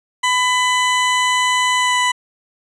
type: tone with pitch glide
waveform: 20% pulse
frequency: 1000 to 993.7 Hz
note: B5 to B5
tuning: +21 to +10 cents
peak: -9 dBFS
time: 0.23-2.12 s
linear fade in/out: 10 ms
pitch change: -11 cents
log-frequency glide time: 1.78-1.95 s
effects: resampled to 24000 Hz